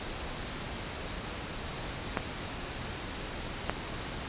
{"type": "clicks", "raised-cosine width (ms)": 0.5, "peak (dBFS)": -12, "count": 2, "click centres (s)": [2.172, 3.696], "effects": ["pink hiss -38 dBFS RMS until 4.28 s", "resampled to 8000 Hz"]}